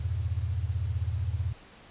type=chord; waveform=sine; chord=E diminished; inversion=none; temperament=equal; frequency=82.41 / 98 / 116.54 Hz; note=E2 / G2 / Bb2; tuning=0 / 0 / 0 cents; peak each=-30 / -32 / -34 dBFS; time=0-1.53 s; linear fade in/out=10 ms; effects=pink hiss -52 dBFS RMS until 1.9 s + resampled to 8000 Hz